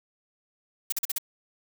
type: noise bursts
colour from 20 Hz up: blue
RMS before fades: -27 dBFS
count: 5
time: 0.9-1.183 s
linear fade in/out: 5 ms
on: 23 ms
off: 42 ms
effects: none